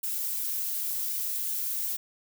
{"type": "noise with flanger", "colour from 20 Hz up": "violet", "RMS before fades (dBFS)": -31, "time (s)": [0.03, 1.97], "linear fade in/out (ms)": 10, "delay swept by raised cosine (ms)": [1.5, 2.9], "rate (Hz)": 2.7, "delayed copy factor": -0.55, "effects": []}